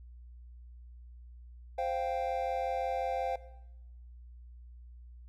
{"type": "chord", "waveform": "triangle", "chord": "C suspended fourth", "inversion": "none", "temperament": "equal", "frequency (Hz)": [523.3, 698.5, 784], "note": ["C5", "F5", "G5"], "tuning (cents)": [0, 0, 0], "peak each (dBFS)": -33, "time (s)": [1.78, 3.36], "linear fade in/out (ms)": 5, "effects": ["noise-tail reverb RT60 0.9 s tail -17 dB re dry", "added 60 Hz sine -48 dBFS peak until 5.28 s"]}